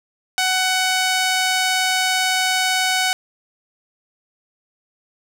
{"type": "tone with band-pass filter", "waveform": "sawtooth", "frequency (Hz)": 747, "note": "F#5", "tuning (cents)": 16, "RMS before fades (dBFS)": -19, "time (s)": [0.38, 3.13], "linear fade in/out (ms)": 0, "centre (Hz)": 4300, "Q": 0.51, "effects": []}